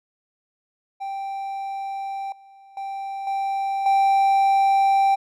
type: tone with level steps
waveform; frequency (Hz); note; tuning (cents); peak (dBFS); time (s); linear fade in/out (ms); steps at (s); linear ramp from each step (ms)
triangle; 784; G5; 0; -25 / -44 / -26 / -20 / -13; 1-5.16; 20; 2.32 / 2.77 / 3.27 / 3.86; 2
effects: none